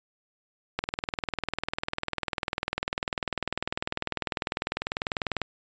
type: click train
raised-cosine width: 0.3 ms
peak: -11 dBFS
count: 94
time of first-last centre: 0.79-5.417 s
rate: 20.1 Hz
effects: resampled to 16000 Hz